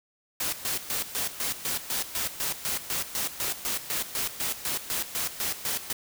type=noise with tremolo; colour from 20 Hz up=white; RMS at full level=-29 dBFS; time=0.4-5.93 s; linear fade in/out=5 ms; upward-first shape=square; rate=4 Hz; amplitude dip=75%; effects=none